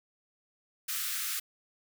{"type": "high-pass noise", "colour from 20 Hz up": "white", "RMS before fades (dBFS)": -34, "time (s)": [0.88, 1.4], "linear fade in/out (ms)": 10, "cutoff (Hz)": 1200, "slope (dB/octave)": 96, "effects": []}